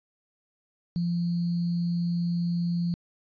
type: tone with sample-and-hold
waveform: sine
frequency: 172.5 Hz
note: F3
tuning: 21 cents flat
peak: -24 dBFS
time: 0.96-2.94 s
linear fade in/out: 0 ms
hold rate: 4410 Hz
effects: resampled to 11025 Hz